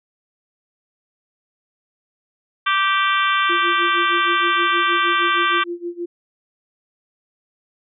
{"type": "harmonic tone", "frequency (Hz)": 390.1, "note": "G4", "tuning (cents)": -8, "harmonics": [3, 4, 5, 6, 7, 8, 9], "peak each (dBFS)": [-18, -21, -27, -26, -28, -27, -28], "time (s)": [2.66, 5.64], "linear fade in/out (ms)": 10}
{"type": "tone with tremolo", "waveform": "sine", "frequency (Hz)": 346.7, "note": "F4", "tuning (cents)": -13, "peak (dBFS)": -22, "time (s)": [3.49, 6.06], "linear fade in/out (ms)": 10, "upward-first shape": "sine", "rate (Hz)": 6.4, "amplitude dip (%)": 90}
{"effects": []}